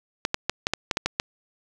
clicks, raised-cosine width 0.2 ms, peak -5 dBFS, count 9, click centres 0.251 / 0.344 / 0.496 / 0.669 / 0.736 / 0.912 / 0.971 / 1.06 / 1.199 s, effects none

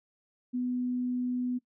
sine tone, 248.6 Hz, B3, 12 cents sharp, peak -28 dBFS, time 0.53-1.59 s, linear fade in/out 20 ms, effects noise-tail reverb RT60 0.1 s tail -19 dB re dry

